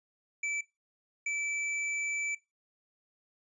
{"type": "tone bursts at uneven times", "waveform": "square", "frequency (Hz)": 2317, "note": "D7", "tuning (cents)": -24, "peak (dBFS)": -31, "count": 2, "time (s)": [[0.43, 0.61], [1.26, 2.35]], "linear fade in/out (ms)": 5, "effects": ["noise-tail reverb RT60 0.2 s tail -20 dB re dry", "resampled to 22050 Hz"]}